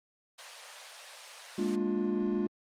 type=high-pass noise; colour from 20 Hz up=white; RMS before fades=-42 dBFS; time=0.38-1.76 s; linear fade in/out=10 ms; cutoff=510 Hz; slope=48 dB/octave
type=chord; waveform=triangle; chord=Bb dominant seventh; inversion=third; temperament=equal with one note detuned; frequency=207.7 / 233.1 / 293.7 / 353.7 Hz; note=Ab3 / Bb3 / D4 / F4; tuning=0 / 0 / 0 / +22 cents; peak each=-30 / -34 / -34 / -30 dBFS; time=1.58-2.47 s; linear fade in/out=5 ms
effects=low-pass 6000 Hz 12 dB/octave + Opus 32 kbps